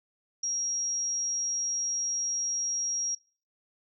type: tone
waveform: sine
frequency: 5640 Hz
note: F8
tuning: 16 cents sharp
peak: -28 dBFS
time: 0.43-3.15 s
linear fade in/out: 5 ms
effects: noise-tail reverb RT60 0.4 s tail -21 dB re dry